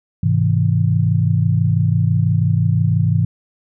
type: chord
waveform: sine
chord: Ab augmented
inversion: none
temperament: just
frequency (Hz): 103.83 / 129.78 / 162.23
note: Ab2 / C3 / E3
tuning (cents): 0 / -14 / -27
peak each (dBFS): -16 / -18 / -17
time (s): 0.23-3.25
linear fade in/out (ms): 5
effects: none